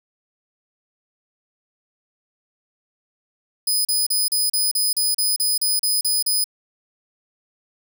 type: tone bursts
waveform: 15% pulse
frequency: 5000 Hz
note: D#8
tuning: 8 cents sharp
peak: -11 dBFS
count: 13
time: 3.67-6.442 s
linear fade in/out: 5 ms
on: 180 ms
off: 36 ms
effects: none